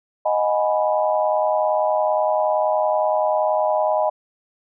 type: chord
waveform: sine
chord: G# minor seventh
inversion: second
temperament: equal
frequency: 622.3 / 740 / 830.6 / 987.8 Hz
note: D#5 / F#5 / G#5 / B5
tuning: 0 / 0 / 0 / 0 cents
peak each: -19 / -25 / -23 / -25 dBFS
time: 0.25-4.1 s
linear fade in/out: 10 ms
effects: none